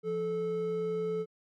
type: tone pair together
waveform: triangle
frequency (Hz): 172.67 / 435.1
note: F3 / A4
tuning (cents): -19 / -19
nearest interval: octave + major third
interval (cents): 1600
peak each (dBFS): -36 / -28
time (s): 0.03-1.26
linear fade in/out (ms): 50
effects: MP3 64 kbps